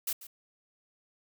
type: noise with echo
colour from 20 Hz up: blue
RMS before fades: -32 dBFS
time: 0.07-0.13 s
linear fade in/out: 5 ms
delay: 140 ms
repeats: 1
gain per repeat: -15 dB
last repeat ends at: 0.27 s
effects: none